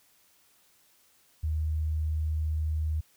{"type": "tone", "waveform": "sine", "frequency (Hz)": 77.78, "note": "D#2", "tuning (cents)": 0, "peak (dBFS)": -26, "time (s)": [1.43, 3.01], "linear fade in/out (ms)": 10, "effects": ["white hiss -64 dBFS RMS until 3.16 s"]}